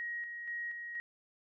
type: tone with tremolo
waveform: sine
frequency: 1890 Hz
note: A#6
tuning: 23 cents sharp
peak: -36 dBFS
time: 0-1 s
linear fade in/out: 0 ms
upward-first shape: square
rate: 2.1 Hz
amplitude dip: 40%
effects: none